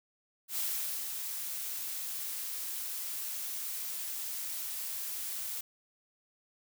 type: noise with ADSR envelope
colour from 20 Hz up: blue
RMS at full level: -33 dBFS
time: 0.48-5.61 s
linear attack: 96 ms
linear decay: 480 ms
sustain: -5 dB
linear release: 6 ms
effects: none